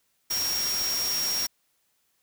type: tone in noise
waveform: sine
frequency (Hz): 5588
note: F8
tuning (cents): 0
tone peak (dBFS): -26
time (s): 0.3-1.47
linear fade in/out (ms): 10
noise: white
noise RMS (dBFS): -32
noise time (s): 0.3-1.47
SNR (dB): +3
effects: white hiss -71 dBFS RMS until 2.22 s